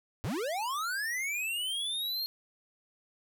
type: linear sweep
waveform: square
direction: up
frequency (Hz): 77.78 to 4288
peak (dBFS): -32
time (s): 0.24-2.26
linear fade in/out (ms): 0
effects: none